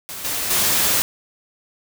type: noise with level steps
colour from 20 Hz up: white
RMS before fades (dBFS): -32 / -24 / -18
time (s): 0.09-1.02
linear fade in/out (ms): 0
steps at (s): 0.24 / 0.5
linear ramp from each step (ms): 10
effects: none